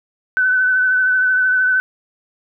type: tone with vibrato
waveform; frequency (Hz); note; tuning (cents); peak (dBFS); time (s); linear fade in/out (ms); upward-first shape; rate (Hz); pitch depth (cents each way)
sine; 1510; F#6; +35; -12; 0.37-1.8; 0; triangle; 13; 29
effects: none